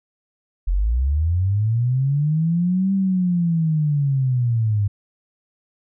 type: linear two-way sweep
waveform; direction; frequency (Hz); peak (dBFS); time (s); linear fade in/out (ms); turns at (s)
sine; up then down; 41.2 to 196 to 99.6; -16; 0.67-4.88; 10; 2.93
effects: none